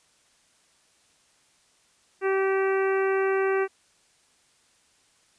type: harmonic tone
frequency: 386.2 Hz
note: G4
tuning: 26 cents flat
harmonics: 1 / 2 / 3 / 4 / 5 / 6 / 7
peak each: -22 / -33 / -33 / -33 / -35 / -39 / -42 dBFS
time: 2.21-3.68 s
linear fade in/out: 50 ms
effects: white hiss -63 dBFS RMS until 5.38 s + resampled to 22050 Hz